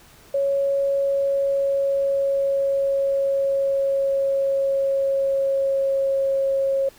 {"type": "tone with pitch glide", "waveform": "sine", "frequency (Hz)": [554.4, 543.9], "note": ["C#5", "C#5"], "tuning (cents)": [0, -33], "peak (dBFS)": -18, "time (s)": [0.34, 6.89], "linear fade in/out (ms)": 5, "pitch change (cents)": -33, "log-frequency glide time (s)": [0.82, 6.35], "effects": ["pink hiss -50 dBFS RMS until 6.98 s"]}